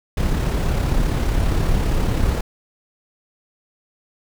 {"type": "noise with amplitude modulation", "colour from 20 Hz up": "brown", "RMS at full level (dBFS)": -17, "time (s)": [0.17, 2.41], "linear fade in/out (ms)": 5, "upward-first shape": "sine", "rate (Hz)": 35, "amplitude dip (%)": 35, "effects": []}